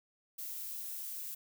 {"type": "noise", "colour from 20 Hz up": "violet", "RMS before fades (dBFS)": -42, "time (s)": [0.38, 1.35], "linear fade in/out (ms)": 10, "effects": []}